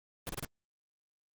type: noise bursts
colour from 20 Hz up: pink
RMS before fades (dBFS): -37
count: 4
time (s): 0.27-0.448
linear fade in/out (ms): 0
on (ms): 22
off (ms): 30
effects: Opus 24 kbps

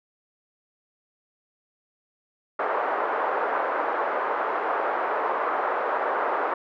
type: band-pass noise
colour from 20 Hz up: white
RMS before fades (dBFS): -26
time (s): 2.59-6.54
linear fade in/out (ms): 5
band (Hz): 410 to 1300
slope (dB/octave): 24
effects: none

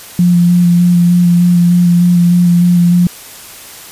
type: tone with vibrato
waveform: sine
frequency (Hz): 175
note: F3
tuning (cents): +4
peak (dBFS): -5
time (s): 0.19-3.07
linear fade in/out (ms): 2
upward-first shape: square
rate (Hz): 3.3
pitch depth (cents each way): 13
effects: white hiss -32 dBFS RMS until 3.91 s + resampled to 32000 Hz

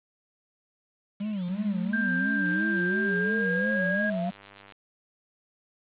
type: tone with vibrato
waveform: triangle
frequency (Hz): 195.2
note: G3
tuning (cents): -7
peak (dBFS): -26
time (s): 1.2-4.31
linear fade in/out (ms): 10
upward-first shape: sine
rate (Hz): 2.9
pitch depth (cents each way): 170
type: exponential sweep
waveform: sine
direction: up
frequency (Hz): 185.1 to 702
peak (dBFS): -30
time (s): 1.48-4.3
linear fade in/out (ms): 10
type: tone with pitch glide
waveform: sine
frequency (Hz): 1584 to 1638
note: G6 to G#6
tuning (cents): +18 to -24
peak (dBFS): -26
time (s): 1.93-4.1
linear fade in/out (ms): 5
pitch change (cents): +58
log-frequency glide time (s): 2.91-3.81
type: click train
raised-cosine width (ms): 0.2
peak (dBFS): -30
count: 227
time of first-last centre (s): 2.46-4.722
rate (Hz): 99.9
effects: resampled to 8000 Hz + 8-bit

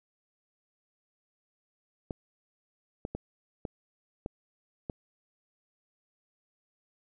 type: clicks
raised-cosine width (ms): 2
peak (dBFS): -21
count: 6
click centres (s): 2.108 / 3.051 / 3.15 / 3.652 / 4.261 / 4.898
effects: none

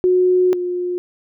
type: tone pair in turn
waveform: sine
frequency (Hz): 364.9 / 357.2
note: F#4 / F4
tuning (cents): -24 / +39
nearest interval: unison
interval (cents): 37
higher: first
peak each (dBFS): -11 / -19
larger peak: first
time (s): 0.04-0.53 / 0.53-0.98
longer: first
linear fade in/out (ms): 0
effects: none

